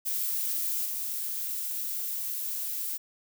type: noise with level steps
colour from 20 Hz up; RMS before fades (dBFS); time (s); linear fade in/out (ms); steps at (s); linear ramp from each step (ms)
violet; -30 / -33; 0.05-2.98; 20; 0.85; 10
effects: none